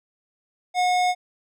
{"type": "tone with hard clipping", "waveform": "sine", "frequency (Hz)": 725, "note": "F#5", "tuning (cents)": -35, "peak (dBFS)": -20, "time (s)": [0.74, 1.15], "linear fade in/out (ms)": 50, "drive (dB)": 16, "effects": []}